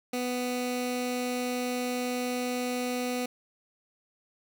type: tone with notch filter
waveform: 15% pulse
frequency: 248.3 Hz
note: B3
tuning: 9 cents sharp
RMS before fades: -31 dBFS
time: 0.13-3.26 s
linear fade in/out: 5 ms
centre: 960 Hz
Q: 1.8
effects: none